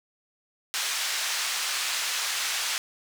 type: band-pass noise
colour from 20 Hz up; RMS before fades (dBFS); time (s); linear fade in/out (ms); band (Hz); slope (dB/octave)
white; -29; 0.74-2.78; 0; 1100 to 6200; 12
effects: none